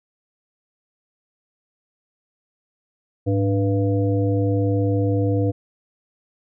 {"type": "harmonic tone with a mistuned harmonic", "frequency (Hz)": 98, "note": "G2", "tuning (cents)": 0, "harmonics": [1, 3, 5, 7], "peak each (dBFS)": [-19, -23, -24, -34], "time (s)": [3.26, 5.52], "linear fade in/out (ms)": 20, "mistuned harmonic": 1, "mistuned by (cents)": 120, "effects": []}